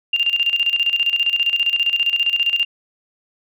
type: tone with tremolo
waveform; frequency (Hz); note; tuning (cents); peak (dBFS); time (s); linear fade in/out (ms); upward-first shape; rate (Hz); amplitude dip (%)
sine; 2794; F7; 0; -13; 0.13-2.65; 5; square; 15; 70
effects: none